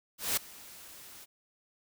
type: noise with ADSR envelope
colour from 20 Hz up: white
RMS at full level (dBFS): -28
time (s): 0.18-1.26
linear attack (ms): 190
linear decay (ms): 6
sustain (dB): -22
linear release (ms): 28
effects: none